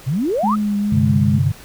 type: exponential sweep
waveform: sine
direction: up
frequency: 116.54 to 1351 Hz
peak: -16 dBFS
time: 0.06-0.56 s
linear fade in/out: 20 ms
type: tone with vibrato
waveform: sine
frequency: 207.7 Hz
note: G#3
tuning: in tune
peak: -16 dBFS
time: 0.43-1.39 s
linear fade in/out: 10 ms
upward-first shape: triangle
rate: 2.2 Hz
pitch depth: 40 cents each way
type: chord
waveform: sine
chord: G suspended fourth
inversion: none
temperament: just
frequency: 98 / 130.67 / 147 Hz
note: G2 / C3 / D3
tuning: 0 / -2 / +2 cents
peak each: -18 dBFS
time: 0.92-1.52 s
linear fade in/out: 5 ms
effects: pink hiss -41 dBFS RMS until 1.64 s